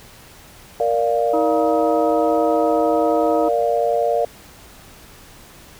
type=chord; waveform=sine; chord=Bb major; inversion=none; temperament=equal; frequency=466.2 / 587.3 / 698.5 Hz; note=Bb4 / D5 / F5; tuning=0 / 0 / 0 cents; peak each=-20 dBFS; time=0.8-4.25 s; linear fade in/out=2 ms
type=harmonic tone; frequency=316.8 Hz; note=D#4; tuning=31 cents sharp; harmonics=1 / 3 / 4; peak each=-21 / -28 / -29 dBFS; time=1.33-3.49 s; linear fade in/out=10 ms
effects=pink hiss -44 dBFS RMS until 5.79 s